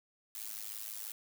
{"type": "noise with amplitude modulation", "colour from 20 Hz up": "blue", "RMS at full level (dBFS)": -39, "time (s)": [0.35, 1.12], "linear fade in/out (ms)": 2, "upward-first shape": "sine", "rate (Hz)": 106, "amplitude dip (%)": 100, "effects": []}